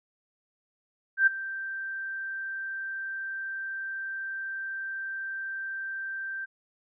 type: tone with ADSR envelope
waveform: sine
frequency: 1568 Hz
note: G6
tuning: in tune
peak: -15 dBFS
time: 1.17-6.46 s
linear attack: 98 ms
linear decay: 13 ms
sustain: -17 dB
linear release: 20 ms
effects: none